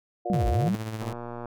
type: harmonic tone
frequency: 119.1 Hz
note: A#2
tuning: 38 cents sharp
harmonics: 3 / 4 / 5 / 6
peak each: -33 / -37 / -35 / -30 dBFS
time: 0.25-0.69 s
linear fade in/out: 10 ms
type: linear two-way sweep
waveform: sine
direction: down then up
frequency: 215.8 to 43.65 to 214.4 Hz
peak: -22 dBFS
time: 0.3-0.75 s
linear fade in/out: 0 ms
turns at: 0.47 s
type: tone with tremolo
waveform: sawtooth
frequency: 110 Hz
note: A2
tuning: in tune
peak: -25 dBFS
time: 0.33-1.13 s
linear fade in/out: 5 ms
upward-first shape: triangle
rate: 15 Hz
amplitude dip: 55%
type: click train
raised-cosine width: 1 ms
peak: -23 dBFS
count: 53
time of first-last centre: 1.02-1.457 s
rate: 119 Hz
effects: none